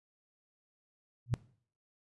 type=tone with exponential growth; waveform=sine; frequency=120.6 Hz; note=B2; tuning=41 cents flat; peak=-23 dBFS; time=1.26-1.34 s; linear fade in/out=0 ms; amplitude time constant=16 ms; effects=noise-tail reverb RT60 0.5 s tail -19 dB re dry + resampled to 24000 Hz